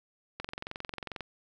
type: click train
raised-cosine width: 0.3 ms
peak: -21 dBFS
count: 19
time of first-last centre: 0.4-1.207 s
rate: 22.3 Hz
effects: none